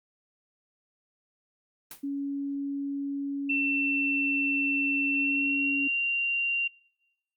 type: noise with exponential decay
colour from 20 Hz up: white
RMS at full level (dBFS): -38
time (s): 1.91-2.07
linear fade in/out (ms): 2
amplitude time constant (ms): 33
type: tone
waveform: sine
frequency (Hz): 280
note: C#4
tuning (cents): +18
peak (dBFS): -29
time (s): 2.03-5.88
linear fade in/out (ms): 10
type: tone with pitch glide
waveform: sine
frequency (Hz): 2690 to 2767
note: E7 to F7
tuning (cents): +34 to -17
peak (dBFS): -25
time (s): 3.49-6.68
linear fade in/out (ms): 10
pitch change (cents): +49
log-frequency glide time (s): 5.1-5.9
effects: noise-tail reverb RT60 0.9 s tail -25 dB re dry + Opus 32 kbps